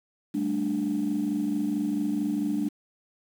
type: chord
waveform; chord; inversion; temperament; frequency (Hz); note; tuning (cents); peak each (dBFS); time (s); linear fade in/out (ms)
sine; G suspended second; none; just; 196 / 220.5 / 294; G3 / A3 / D4; 0 / +4 / +2; -31 / -29 / -26; 0.34-2.69; 10
effects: tanh soft clip ceiling -18 dBFS + 8-bit